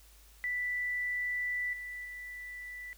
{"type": "tone with level steps", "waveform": "sine", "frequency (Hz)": 1975.5, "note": "B6", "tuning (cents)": 0, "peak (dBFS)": [-31, -39, -41], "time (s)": [0.44, 2.93], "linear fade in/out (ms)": 0, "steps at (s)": [1.73, 2.05], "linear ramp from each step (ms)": 2, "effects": ["added 52 Hz sine -57 dBFS peak until 2.97 s", "white hiss -61 dBFS RMS until 2.97 s"]}